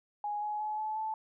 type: tone with pitch steps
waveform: sine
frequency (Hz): 830.6 / 841.2 / 852 / 862.9 / 873.9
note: G#5 / G#5 / G#5 / A5 / A5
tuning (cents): 0 / +22 / +44 / -34 / -12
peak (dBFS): -32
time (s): 0.24-1.14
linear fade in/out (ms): 2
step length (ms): 180
effects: none